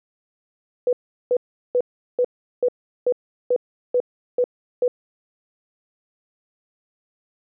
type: tone bursts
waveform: sine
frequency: 493.9 Hz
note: B4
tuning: in tune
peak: -15 dBFS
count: 10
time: 0.87-4.88 s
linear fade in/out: 2 ms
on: 59 ms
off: 380 ms
effects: none